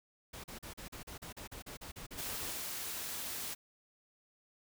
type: noise bursts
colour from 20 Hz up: pink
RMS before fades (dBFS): -47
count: 15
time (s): 0.33-2.512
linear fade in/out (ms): 10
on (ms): 110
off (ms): 38
type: noise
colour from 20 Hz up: white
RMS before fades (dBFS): -41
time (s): 2.17-3.55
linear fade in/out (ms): 20
effects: none